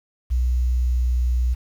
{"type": "tone with pitch glide", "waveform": "sine", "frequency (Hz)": [61.74, 61.28], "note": ["B1", "B1"], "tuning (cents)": [0, -13], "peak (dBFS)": -17, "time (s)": [0.3, 1.55], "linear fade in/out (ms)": 20, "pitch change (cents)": -13, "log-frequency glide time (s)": [0.68, 1.18], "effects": ["8-bit"]}